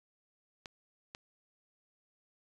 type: clicks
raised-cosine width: 0.2 ms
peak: -26 dBFS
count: 2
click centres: 0.658 / 1.149 s
effects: resampled to 24000 Hz